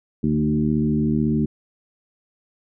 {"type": "harmonic tone with a mistuned harmonic", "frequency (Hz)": 76.1, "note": "D#2", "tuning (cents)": -38, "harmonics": [1, 2, 3, 4, 5], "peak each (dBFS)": [-30, -23, -20, -25, -30], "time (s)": [0.23, 1.46], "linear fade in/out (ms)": 10, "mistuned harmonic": 3, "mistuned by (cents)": -16, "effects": []}